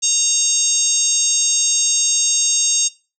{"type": "harmonic tone with a mistuned harmonic", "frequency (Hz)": 927, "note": "A#5", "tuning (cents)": -10, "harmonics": [3, 4, 5, 6, 7, 8, 9], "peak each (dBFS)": [-28, -23, -28, -25, -16, -24, -25], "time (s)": [0.02, 2.89], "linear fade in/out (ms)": 20, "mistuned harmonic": 5, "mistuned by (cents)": 24, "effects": ["noise-tail reverb RT60 0.3 s tail -19 dB re dry"]}